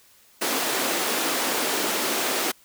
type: high-pass noise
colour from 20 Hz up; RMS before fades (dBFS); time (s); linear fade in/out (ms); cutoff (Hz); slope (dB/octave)
pink; -25; 0.41-2.52; 10; 260; 24
effects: white hiss -56 dBFS RMS until 2.64 s